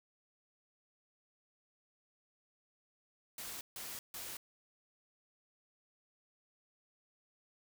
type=noise bursts; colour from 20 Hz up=white; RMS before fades=-45 dBFS; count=3; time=3.38-4.37 s; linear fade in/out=2 ms; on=230 ms; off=150 ms; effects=none